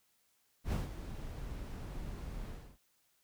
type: noise with ADSR envelope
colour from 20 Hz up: brown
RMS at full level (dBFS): -32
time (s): 0.64-2.78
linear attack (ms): 86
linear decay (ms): 160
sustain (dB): -11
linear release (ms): 310
effects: white hiss -74 dBFS RMS until 3.23 s